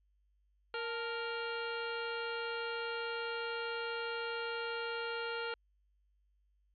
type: harmonic tone with a mistuned harmonic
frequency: 466.2 Hz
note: A#4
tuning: in tune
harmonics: 1 / 2 / 3 / 4 / 5 / 6 / 7 / 8 / 9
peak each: -40 / -45 / -41 / -51 / -49 / -47 / -51 / -61 / -51 dBFS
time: 0.74-5.54 s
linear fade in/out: 2 ms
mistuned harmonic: 2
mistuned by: -89 cents
effects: added 50 Hz sine -70 dBFS peak until 6.74 s + AAC 64 kbps